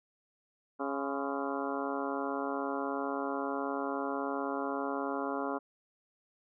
harmonic tone with a mistuned harmonic, 138.59 Hz, C#3, in tune, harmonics 2 / 3 / 4 / 5 / 6 / 7 / 8 / 9 / 10, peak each -37 / -39 / -40 / -41 / -42 / -42 / -43 / -44 / -44 dBFS, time 0.79-5.59 s, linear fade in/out 20 ms, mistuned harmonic 7, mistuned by +74 cents, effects none

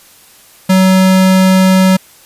square tone, 188 Hz, F#3, 28 cents sharp, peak -6 dBFS, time 0.69-1.97 s, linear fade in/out 10 ms, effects white hiss -42 dBFS RMS until 2.25 s + resampled to 32000 Hz

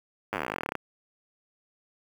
slowing click train, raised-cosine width 0.5 ms, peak -14 dBFS, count 24, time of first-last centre 0.33-0.753 s, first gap 9 ms, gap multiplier 1.06, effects high-pass 150 Hz 12 dB/octave + 7-bit

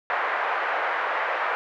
white band-pass noise, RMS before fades -26 dBFS, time 0.1-1.55 s, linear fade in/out 0 ms, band 530 to 1800 Hz, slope 24 dB/octave, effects none

